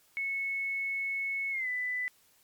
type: tone with pitch glide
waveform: sine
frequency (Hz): 2200 to 1994.2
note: C#7 to B6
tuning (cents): -14 to +16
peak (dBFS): -30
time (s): 0.17-2.08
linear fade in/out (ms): 0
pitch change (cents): -170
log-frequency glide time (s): 1.51-1.68
effects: white hiss -65 dBFS RMS until 2.43 s + MP3 96 kbps